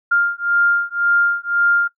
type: beating tone pair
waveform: sine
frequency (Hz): 1400 / 1401.9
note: F6 / F6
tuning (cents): +4 / +6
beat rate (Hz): 1.9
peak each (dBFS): -17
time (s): 0.11-1.88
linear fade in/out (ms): 10
effects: noise-tail reverb RT60 0.1 s tail -21 dB re dry